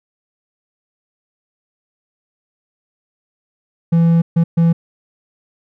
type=tone bursts at uneven times; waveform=triangle; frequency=167.1 Hz; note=E3; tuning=24 cents sharp; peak=-7 dBFS; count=3; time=3.92-4.22 / 4.36-4.44 / 4.57-4.73 s; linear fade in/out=10 ms; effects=none